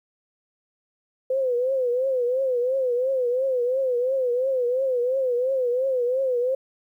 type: tone with vibrato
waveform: sine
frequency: 509 Hz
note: C5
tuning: 48 cents flat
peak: -20 dBFS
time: 1.3-6.55 s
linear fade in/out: 5 ms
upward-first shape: triangle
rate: 2.9 Hz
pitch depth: 120 cents each way
effects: 10-bit